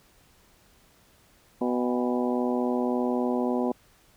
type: harmonic tone with a mistuned harmonic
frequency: 123.6 Hz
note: B2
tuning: 2 cents sharp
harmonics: 2 / 3 / 4 / 5 / 6 / 7 / 8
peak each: -26 / -30 / -32 / -34 / -36 / -37 / -38 dBFS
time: 1.61-3.72 s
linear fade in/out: 5 ms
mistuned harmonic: 7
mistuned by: -86 cents
effects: pink hiss -60 dBFS RMS until 4.16 s

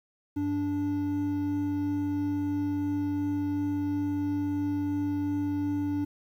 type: tone pair together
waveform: triangle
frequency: 98 / 291.1 Hz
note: G2 / D4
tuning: 0 / -15 cents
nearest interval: octave + perfect fifth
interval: 1885 cents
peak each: -33 / -25 dBFS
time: 0.36-6.05 s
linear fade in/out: 10 ms
effects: 10-bit

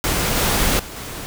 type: noise with level steps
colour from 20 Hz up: pink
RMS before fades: -20 / -18 / -34 / -31 dBFS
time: 0.04-1.26 s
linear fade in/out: 0 ms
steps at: 0.36 / 0.79 / 0.96 s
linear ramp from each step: 5 ms
effects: none

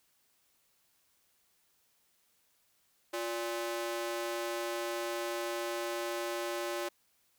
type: ring-modulated tone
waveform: sawtooth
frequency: 466.2 Hz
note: A#4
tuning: in tune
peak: -27 dBFS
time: 3.13-6.89 s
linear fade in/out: 10 ms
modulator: 114 Hz
effects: white hiss -72 dBFS RMS until 7.38 s

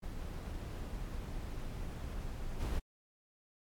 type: noise with level steps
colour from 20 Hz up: brown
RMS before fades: -41 / -35 dBFS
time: 0.02-2.8 s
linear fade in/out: 20 ms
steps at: 2.59 s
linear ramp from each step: 20 ms
effects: AAC 64 kbps

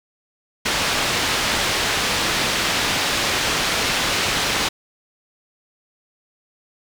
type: low-pass noise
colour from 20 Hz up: white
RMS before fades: -21 dBFS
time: 0.65-4.69 s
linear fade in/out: 10 ms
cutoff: 4200 Hz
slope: 12 dB/octave
effects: none

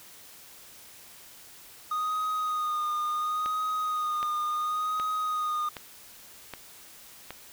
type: tone with vibrato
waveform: triangle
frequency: 1237 Hz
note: D#6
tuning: 10 cents flat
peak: -25 dBFS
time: 1.91-5.69 s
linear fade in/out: 5 ms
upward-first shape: sine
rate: 0.71 Hz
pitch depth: 28 cents each way
type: click train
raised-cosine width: 0.3 ms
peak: -21 dBFS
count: 6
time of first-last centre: 3.46-7.306 s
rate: 1.3 Hz
effects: white hiss -50 dBFS RMS until 7.52 s

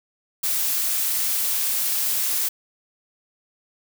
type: noise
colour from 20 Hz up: blue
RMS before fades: -23 dBFS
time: 0.43-2.49 s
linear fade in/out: 10 ms
effects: none

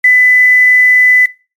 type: tone with quantisation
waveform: sine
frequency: 2000 Hz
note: B6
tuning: 21 cents sharp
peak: -3 dBFS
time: 0.04-1.26 s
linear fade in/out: 5 ms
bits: 5
effects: noise-tail reverb RT60 0.3 s tail -20 dB re dry + MP3 64 kbps

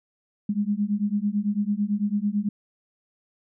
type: beating tone pair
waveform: sine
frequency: 201.5 / 210.5 Hz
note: G3 / G#3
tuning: +48 / +24 cents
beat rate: 9 Hz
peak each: -25 dBFS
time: 0.49-2.49 s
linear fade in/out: 5 ms
effects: none

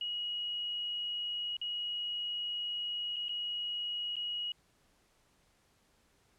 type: tone with dropouts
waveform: sine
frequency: 2900 Hz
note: F#7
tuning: 35 cents flat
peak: -34 dBFS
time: 0.01-4.52 s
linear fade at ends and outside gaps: 2 ms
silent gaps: 1.568-1.614 / 3.161-3.165 / 3.284-3.292 / 4.157-4.166 s
effects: pink hiss -70 dBFS RMS until 6.38 s + low-pass 11000 Hz 12 dB/octave

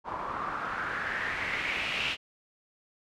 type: noise with low-pass filter sweep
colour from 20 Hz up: white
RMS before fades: -33 dBFS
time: 0.04-2.17 s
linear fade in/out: 50 ms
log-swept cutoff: 990 to 2900 Hz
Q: 4
effects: none

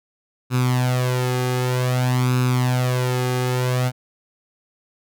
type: tone with flanger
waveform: sawtooth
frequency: 126.1 Hz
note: B2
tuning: 36 cents sharp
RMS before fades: -20 dBFS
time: 0.5-3.92 s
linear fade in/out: 50 ms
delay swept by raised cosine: 0.77 to 2.47 ms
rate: 0.53 Hz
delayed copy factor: +0.7
effects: none

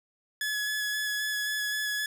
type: tone with vibrato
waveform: sawtooth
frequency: 1700 Hz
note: G#6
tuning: 40 cents sharp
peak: -25 dBFS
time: 0.41-2.06 s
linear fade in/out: 2 ms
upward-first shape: square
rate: 3.8 Hz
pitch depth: 11 cents each way
effects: none

